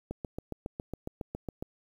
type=click train; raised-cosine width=2 ms; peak=-22 dBFS; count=12; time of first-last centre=0.11-1.625 s; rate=7.26 Hz; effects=9-bit